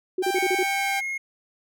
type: tone bursts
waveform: sine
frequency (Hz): 370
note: F#4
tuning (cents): 0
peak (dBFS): -21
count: 6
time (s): 0.18-0.632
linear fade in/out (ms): 5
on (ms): 47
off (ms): 34
type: tone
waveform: sawtooth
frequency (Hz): 788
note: G5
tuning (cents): +9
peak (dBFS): -21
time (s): 0.22-1.01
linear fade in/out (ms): 20
type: tone with pitch glide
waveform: triangle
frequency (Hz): 2213 to 2154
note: C#7 to C7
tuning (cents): -3 to +50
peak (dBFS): -25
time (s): 0.35-1.18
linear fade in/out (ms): 10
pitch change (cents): -47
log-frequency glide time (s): 0.64-1.02
effects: none